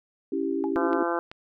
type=chord; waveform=sine; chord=C# diminished; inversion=none; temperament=equal; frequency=277.2 / 329.6 / 392 Hz; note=C#4 / E4 / G4; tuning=0 / 0 / 0 cents; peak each=-29 dBFS; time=0.32-1.03 s; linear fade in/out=5 ms
type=tone with exponential decay; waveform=sine; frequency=842 Hz; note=G#5; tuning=24 cents sharp; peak=-28 dBFS; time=0.64-0.74 s; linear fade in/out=0 ms; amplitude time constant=21 ms
type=harmonic tone; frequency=170.6 Hz; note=F3; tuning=40 cents flat; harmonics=2 / 3 / 4 / 5 / 6 / 7 / 8 / 9; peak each=-29 / -31 / -32 / -33 / -34 / -34 / -35 / -36 dBFS; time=0.76-1.19 s; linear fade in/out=0 ms
type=clicks; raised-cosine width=0.3 ms; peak=-24 dBFS; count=2; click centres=0.931 / 1.315 s
effects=none